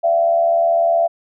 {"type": "tone with frequency modulation", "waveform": "sine", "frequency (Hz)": 676, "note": "E5", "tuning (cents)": 43, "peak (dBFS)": -12, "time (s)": [0.03, 1.08], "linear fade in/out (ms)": 20, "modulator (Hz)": 79.3, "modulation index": 0.54, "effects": []}